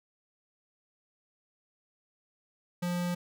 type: tone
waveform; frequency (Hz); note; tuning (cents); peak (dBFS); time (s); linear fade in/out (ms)
square; 176.2; F3; +16; -30; 2.82-3.15; 10
effects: none

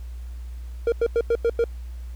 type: tone bursts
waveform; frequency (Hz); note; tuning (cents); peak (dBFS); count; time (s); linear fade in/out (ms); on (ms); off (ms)
triangle; 466.2; A#4; 0; -15; 6; 0.87-1.641; 2; 51; 93
effects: added 60 Hz sine -32 dBFS peak until 2.15 s + pink hiss -56 dBFS RMS until 2.15 s

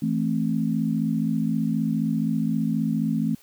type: chord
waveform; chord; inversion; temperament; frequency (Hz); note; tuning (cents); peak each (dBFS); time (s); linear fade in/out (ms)
sine; A minor; second; just; 165 / 220 / 264; E3 / A3 / C4; +2 / 0 / +16; -26 / -24 / -27; 0.02-3.35; 5
effects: white hiss -55 dBFS RMS until 3.42 s

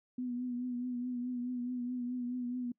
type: tone with vibrato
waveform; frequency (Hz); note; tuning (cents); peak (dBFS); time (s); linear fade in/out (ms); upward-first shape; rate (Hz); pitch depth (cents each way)
sine; 246.9; B3; 0; -34; 0.18-2.72; 5; triangle; 4.7; 44
effects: noise-tail reverb RT60 0.1 s tail -25 dB re dry

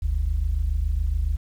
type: tone pair together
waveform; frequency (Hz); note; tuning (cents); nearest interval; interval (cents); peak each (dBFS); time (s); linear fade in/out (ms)
sine; 46.25 / 73.42; F#1 / D2; 0 / 0; minor sixth; 800; -22; 0.02-1.37; 10
effects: tanh soft clip ceiling -16 dBFS + 9-bit

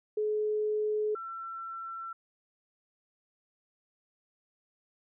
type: tone pair in turn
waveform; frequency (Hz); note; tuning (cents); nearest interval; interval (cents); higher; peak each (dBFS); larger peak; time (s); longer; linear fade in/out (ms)
sine; 425.5 / 1346.6; G#4 / E6; +42 / +36; octave + minor sixth; 1994; second; -27 / -37; first; 0.17-1.15 / 1.15-2.13; neither; 5
effects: none

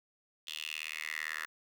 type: tone with high-pass filter sweep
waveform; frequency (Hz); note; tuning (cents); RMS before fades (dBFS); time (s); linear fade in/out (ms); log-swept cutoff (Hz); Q
10% pulse; 77.78; D#2; 0; -40; 0.47-1.46; 5; 3200 to 1600; 5.5
effects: none

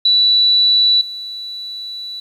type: tone with level steps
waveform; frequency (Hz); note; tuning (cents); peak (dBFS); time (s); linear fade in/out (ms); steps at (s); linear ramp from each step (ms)
sine; 3951; B7; 0; -9 / -25; 0.05-2.2; 5; 1.01; 2
effects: 8-bit

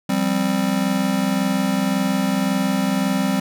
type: chord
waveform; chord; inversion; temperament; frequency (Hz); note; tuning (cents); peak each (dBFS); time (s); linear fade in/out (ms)
square; F suspended second; none; just; 174.61 / 196.44 / 261.9; F3 / G3 / C4; 0 / +4 / +2; -27 / -21 / -23; 0.09-3.4; 5
effects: none

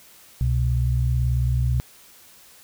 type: tone pair together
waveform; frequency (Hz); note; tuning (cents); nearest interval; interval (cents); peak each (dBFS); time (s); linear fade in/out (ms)
sine; 65.69 / 124; C2 / B2; +7 / +7; major seventh; 1100; -21; 0.41-1.8; 0
effects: white hiss -50 dBFS RMS until 2.63 s

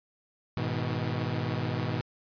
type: chord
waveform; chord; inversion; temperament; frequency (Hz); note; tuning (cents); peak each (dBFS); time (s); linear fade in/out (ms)
sawtooth; G# minor; none; equal with one note detuned; 103.83 / 123.47 / 159.2; G#2 / B2 / D#3; 0 / 0 / +40; -30 / -28 / -30; 0.57-2.01; 0
effects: resampled to 11025 Hz

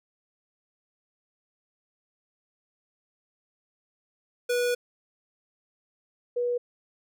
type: tone pair in turn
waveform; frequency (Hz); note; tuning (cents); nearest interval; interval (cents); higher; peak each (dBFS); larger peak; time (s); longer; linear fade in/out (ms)
square / sine; 487.6 / 485.6; B4 / B4; -22 / -29; unison; 7; first; -24; neither; 4.49-4.75 / 6.36-6.58; first; 10
effects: none

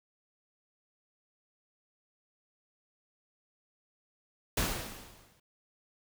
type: noise with exponential decay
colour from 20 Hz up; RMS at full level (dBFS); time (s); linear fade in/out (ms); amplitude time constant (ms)
pink; -28; 4.57-5.4; 5; 180
effects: none

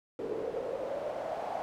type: noise with band-pass filter sweep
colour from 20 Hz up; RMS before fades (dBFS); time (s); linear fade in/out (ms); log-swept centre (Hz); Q
pink; -36; 0.19-1.62; 0; 420 to 740; 6.7
effects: none

